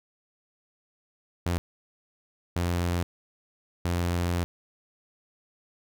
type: tone bursts at uneven times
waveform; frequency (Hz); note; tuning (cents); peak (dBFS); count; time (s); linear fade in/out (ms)
sawtooth; 87.2; F2; -2; -21; 3; 1.46-1.58 / 2.56-3.03 / 3.85-4.44; 0
effects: none